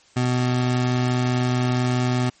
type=tone; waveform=25% pulse; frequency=124.9 Hz; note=B2; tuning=20 cents sharp; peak=-15 dBFS; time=0.16-2.3 s; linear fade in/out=10 ms; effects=white hiss -55 dBFS RMS until 2.4 s + MP3 32 kbps